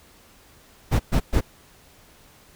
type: noise bursts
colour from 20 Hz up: brown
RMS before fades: -18 dBFS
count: 3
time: 0.91-1.411 s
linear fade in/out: 20 ms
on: 87 ms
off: 120 ms
effects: pink hiss -53 dBFS RMS until 2.55 s